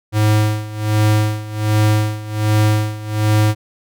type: tone with tremolo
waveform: square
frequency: 106.8 Hz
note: G#2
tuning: 49 cents sharp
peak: -11 dBFS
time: 0.12-3.55 s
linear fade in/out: 50 ms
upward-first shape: sine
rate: 1.3 Hz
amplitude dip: 85%
effects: none